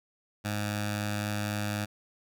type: tone with notch filter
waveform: 10% pulse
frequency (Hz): 103.83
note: G#2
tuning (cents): 0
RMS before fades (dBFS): -32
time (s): 0.44-1.86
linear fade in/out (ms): 20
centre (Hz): 410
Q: 0.88
effects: none